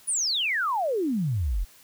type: exponential sweep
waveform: sine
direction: down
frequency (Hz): 10220 to 38.26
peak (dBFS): -23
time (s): 0.07-1.65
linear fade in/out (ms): 20
effects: white hiss -54 dBFS RMS until 1.83 s